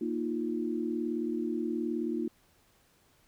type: chord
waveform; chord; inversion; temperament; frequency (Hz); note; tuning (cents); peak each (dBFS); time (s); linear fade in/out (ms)
sine; Bb suspended fourth; none; just; 233.1 / 310.8 / 349.6; Bb3 / Eb4 / F4; 0 / -2 / +2; -34; 0.01-2.28; 5
effects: pink hiss -66 dBFS RMS until 3.27 s